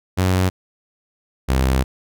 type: tone pair in turn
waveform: sawtooth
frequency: 92.7 / 65.41 Hz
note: F#2 / C2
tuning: +4 / 0 cents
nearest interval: tritone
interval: 604 cents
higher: first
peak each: -11 dBFS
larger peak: neither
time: 0.17-0.5 / 1.48-1.84 s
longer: second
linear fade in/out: 20 ms
effects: none